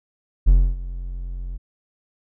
triangle tone with ADSR envelope, 44.2 Hz, F1, 22 cents sharp, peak -6 dBFS, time 0.46-1.58 s, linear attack 23 ms, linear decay 270 ms, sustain -19 dB, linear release 20 ms, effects none

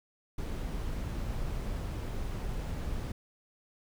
brown noise, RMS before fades -35 dBFS, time 0.38-3.12 s, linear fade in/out 5 ms, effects none

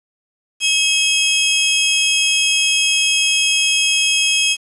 sawtooth tone pair together, 2562 / 3255 Hz, E7 / G#7, -50 / -36 cents, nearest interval major third, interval 414 cents, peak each -13 dBFS, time 0.6-4.57 s, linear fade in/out 50 ms, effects resampled to 24000 Hz + 7-bit

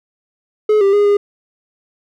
triangle tone with pitch steps, 425.9 / 394.8 / 410.9 / 407.7 Hz, G#4 / G4 / G#4 / G#4, +44 / +12 / -18 / -32 cents, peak -7 dBFS, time 0.69-1.17 s, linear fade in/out 5 ms, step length 120 ms, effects none

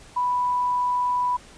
sine tone, 987.8 Hz, B5, in tune, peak -20 dBFS, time 0.16-1.37 s, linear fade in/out 10 ms, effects pink hiss -48 dBFS RMS until 1.57 s + resampled to 22050 Hz

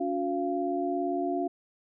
sine tone cluster, 283.2 / 360.9 / 690 Hz, C#4 / F#4 / F5, +37 / -43 / -21 cents, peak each -31 dBFS, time 0-1.48 s, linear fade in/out 10 ms, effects none

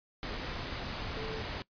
sine tone in noise, 440 Hz, A4, in tune, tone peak -39 dBFS, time 1.17-1.41 s, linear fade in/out 0 ms, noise pink, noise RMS -38 dBFS, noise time 0.23-1.62 s, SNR -4 dB, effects noise-tail reverb RT60 0.1 s tail -21 dB re dry + resampled to 11025 Hz

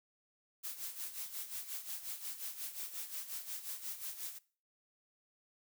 blue noise with tremolo, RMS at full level -41 dBFS, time 0.63-4.39 s, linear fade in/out 20 ms, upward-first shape sine, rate 5.6 Hz, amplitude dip 70%, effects noise-tail reverb RT60 0.4 s tail -20 dB re dry

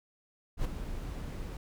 brown noise with ADSR envelope, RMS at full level -29 dBFS, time 0.57-1.57 s, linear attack 78 ms, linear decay 8 ms, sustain -9 dB, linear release 3 ms, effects none

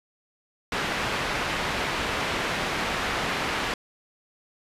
white low-pass noise, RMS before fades -28 dBFS, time 0.72-3.74 s, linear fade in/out 2 ms, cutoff 2300 Hz, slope 12 dB/octave, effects resampled to 32000 Hz

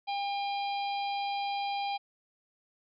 harmonic tone, 803 Hz, G5, 41 cents sharp, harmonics 1 / 3 / 4 / 5 / 6, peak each -31 / -41 / -43 / -45 / -47 dBFS, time 0.07-1.98 s, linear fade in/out 20 ms, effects none

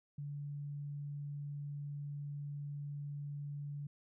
sine tone, 144.3 Hz, D3, 30 cents flat, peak -40 dBFS, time 0.18-3.87 s, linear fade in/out 5 ms, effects none

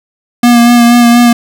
square tone with vibrato, 238.4 Hz, A#3, 39 cents sharp, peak -3 dBFS, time 0.43-1.33 s, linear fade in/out 5 ms, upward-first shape sine, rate 4.2 Hz, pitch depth 22 cents each way, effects none

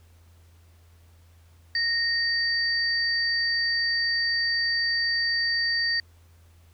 sine tone pair together, 1856 / 4628 Hz, A#6 / D8, -8 / -26 cents, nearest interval octave + major third, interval 1582 cents, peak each -25 dBFS, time 1.75-6 s, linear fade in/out 2 ms, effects added 84 Hz sine -52 dBFS peak until 6.73 s + pink hiss -63 dBFS RMS until 6.73 s

